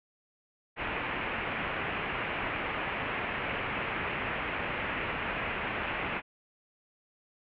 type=low-pass noise; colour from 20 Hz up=white; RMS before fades=-34 dBFS; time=0.76-6.22 s; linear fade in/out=50 ms; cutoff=2700 Hz; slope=48 dB/octave; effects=none